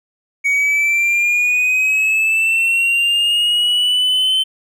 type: linear sweep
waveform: triangle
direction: up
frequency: 2238 to 3082 Hz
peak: -11 dBFS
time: 0.44-4.44 s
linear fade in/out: 20 ms
effects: none